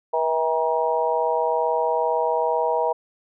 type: harmonic tone with a mistuned harmonic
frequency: 161.1 Hz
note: E3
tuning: 39 cents flat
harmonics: 3 / 4 / 5 / 6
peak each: -24 / -24 / -27 / -24 dBFS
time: 0.13-2.93 s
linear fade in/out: 10 ms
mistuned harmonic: 6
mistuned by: -34 cents
effects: none